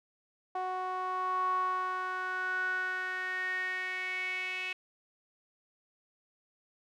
sawtooth tone with band-pass filter sweep, 370 Hz, F#4, in tune, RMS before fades -34 dBFS, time 0.55-4.73 s, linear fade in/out 5 ms, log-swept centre 870 to 2500 Hz, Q 7.8, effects none

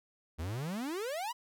45% pulse exponential sweep, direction up, 73.9 to 1018 Hz, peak -35 dBFS, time 0.38-1.33 s, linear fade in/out 20 ms, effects none

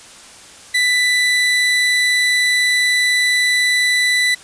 30% pulse tone, 1986 Hz, B6, 9 cents sharp, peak -10 dBFS, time 0.74-4.35 s, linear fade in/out 10 ms, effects white hiss -40 dBFS RMS until 4.43 s + resampled to 22050 Hz

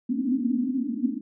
white band-pass noise, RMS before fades -26 dBFS, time 0.09-1.21 s, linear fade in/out 10 ms, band 230 to 280 Hz, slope 96 dB/octave, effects none

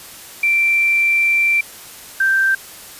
sine tone pair in turn, 2349 / 1567.8 Hz, D7 / G6, 0 / 0 cents, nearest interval perfect fifth, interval 700 cents, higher first, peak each -12 dBFS, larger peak neither, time 0.43-1.61 / 2.2-2.55 s, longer first, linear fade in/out 5 ms, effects white hiss -37 dBFS RMS until 2.99 s + resampled to 32000 Hz

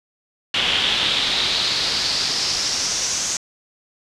brown noise with band-pass filter sweep, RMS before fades -21 dBFS, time 0.54-3.37 s, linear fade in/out 2 ms, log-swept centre 3100 to 6500 Hz, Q 4.1, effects low-pass 10000 Hz 12 dB/octave

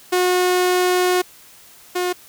sawtooth tone pair in turn, 362.5 / 359.8 Hz, F#4 / F#4, -35 / -48 cents, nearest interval unison, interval 13 cents, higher first, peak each -11 / -15 dBFS, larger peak first, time 0.12-1.22 / 1.95-2.13 s, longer first, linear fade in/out 10 ms, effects white hiss -46 dBFS RMS until 2.28 s

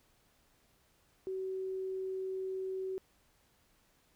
sine tone, 378.6 Hz, F#4, 40 cents sharp, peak -35 dBFS, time 1.27-2.98 s, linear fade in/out 0 ms, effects pink hiss -70 dBFS RMS until 4.15 s

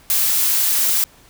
blue noise, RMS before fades -17 dBFS, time 0.1-1.04 s, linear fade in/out 0 ms, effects pink hiss -49 dBFS RMS until 1.29 s

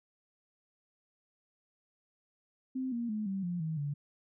sine tone with pitch steps, 260 / 235.7 / 213.6 / 193.66 / 175.55 / 159.13 / 144.24 Hz, C4 / A#3 / G#3 / G3 / F3 / D#3 / D3, -11 / +19 / +49 / -21 / +9 / +39 / -31 cents, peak -32 dBFS, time 2.75-3.94 s, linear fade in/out 10 ms, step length 170 ms, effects none

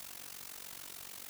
white noise with amplitude modulation, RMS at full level -44 dBFS, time 0-1.29 s, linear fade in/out 0 ms, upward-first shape sine, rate 46.8 Hz, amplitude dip 85%, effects none

